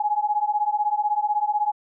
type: beating tone pair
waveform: sine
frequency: 830 / 846 Hz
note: G#5 / G#5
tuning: -1 / +32 cents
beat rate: 16 Hz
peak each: -23 dBFS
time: 0-1.72 s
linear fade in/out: 5 ms
effects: none